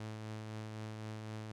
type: tone with tremolo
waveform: sawtooth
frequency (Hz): 108.7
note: A2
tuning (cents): -21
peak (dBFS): -37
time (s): 0-1.52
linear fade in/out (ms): 5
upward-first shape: triangle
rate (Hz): 3.9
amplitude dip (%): 30
effects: low-pass 8000 Hz 12 dB/octave